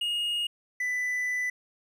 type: tone pair in turn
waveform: triangle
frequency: 2862 / 1991.4 Hz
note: F7 / B6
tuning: +42 / +14 cents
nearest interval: tritone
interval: 628 cents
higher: first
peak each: -25 dBFS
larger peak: neither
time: 0.01-0.47 / 0.8-1.5 s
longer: second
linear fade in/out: 5 ms
effects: none